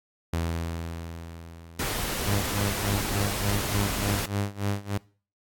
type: tone with exponential decay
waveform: sawtooth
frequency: 83.4 Hz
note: E2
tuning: 21 cents sharp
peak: -21 dBFS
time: 0.33-3.09 s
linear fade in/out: 5 ms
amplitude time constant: 600 ms
type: noise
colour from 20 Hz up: pink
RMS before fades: -30 dBFS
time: 1.79-4.26 s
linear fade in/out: 5 ms
type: tone with tremolo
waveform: sawtooth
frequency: 100.8 Hz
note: G2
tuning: 49 cents sharp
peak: -20 dBFS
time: 2.26-4.98 s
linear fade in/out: 10 ms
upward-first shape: sine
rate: 3.4 Hz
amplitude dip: 90%
effects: noise-tail reverb RT60 0.4 s tail -22 dB re dry + AAC 64 kbps